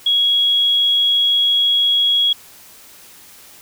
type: tone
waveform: sine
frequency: 3322 Hz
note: G#7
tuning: in tune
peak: -12 dBFS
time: 0.06-2.33 s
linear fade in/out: 5 ms
effects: white hiss -43 dBFS RMS until 3.61 s